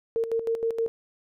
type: tone with tremolo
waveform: sine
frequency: 456.5 Hz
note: A#4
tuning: 36 cents flat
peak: -22 dBFS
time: 0.16-0.88 s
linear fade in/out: 0 ms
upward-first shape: square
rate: 6.4 Hz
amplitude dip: 65%
effects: none